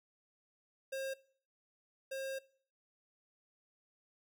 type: tone pair in turn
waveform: square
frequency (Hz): 536 / 536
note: C5 / C5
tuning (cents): +42 / +42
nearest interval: unison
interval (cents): 0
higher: neither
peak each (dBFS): -38 / -39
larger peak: first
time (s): 0.92-1.14 / 2.11-2.39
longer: second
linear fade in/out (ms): 10
effects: noise-tail reverb RT60 0.5 s tail -20 dB re dry